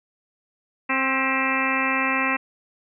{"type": "harmonic tone with a mistuned harmonic", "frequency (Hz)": 264.2, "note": "C4", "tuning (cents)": 17, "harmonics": [1, 2, 3, 4, 5, 6, 7, 8, 9, 10], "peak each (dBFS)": [-28, -33, -32, -27, -31, -32, -27, -32, -29, -27], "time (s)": [0.89, 2.37], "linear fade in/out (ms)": 10, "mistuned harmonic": 7, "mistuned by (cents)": 56, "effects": []}